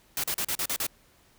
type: noise bursts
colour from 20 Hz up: white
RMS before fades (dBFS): -29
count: 7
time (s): 0.17-0.867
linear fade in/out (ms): 2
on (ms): 67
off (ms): 38
effects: pink hiss -61 dBFS RMS until 1.38 s